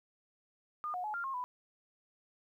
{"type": "tone with pitch steps", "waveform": "sine", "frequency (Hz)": [1216, 725, 849, 1393, 1074, 994], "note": ["D#6", "F#5", "G#5", "F6", "C6", "B5"], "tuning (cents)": [-40, -35, 38, -5, 45, 11], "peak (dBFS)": -35, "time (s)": [0.84, 1.44], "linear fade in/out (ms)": 0, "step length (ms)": 100, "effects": ["12-bit"]}